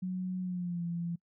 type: tone with pitch glide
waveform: sine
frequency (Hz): 184.1 to 170.78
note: F#3 to F3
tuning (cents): -8 to -38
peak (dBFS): -32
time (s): 0.02-1.16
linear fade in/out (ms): 10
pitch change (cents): -130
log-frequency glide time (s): 0.41-0.84
effects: noise-tail reverb RT60 0.1 s tail -25 dB re dry